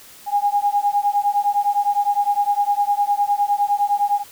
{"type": "beating tone pair", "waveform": "sine", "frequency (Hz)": [812, 821.8], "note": ["G#5", "G#5"], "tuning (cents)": [-39, -18], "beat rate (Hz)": 9.8, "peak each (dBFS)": -19, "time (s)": [0.26, 4.24], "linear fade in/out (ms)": 50, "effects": ["white hiss -44 dBFS RMS until 4.31 s"]}